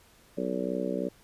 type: harmonic tone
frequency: 63 Hz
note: B1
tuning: 35 cents sharp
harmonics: 3 / 4 / 5 / 6 / 7 / 8 / 9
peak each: -35 / -35 / -36 / -38 / -35 / -40 / -35 dBFS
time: 0.37-1.09 s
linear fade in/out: 10 ms
effects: pink hiss -59 dBFS RMS until 1.23 s + resampled to 32000 Hz